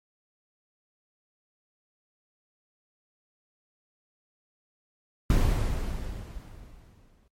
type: noise with exponential decay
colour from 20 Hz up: brown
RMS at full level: -20 dBFS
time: 5.3-7.28 s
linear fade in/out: 2 ms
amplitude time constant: 430 ms
effects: noise-tail reverb RT60 0.1 s tail -23 dB re dry + MP3 64 kbps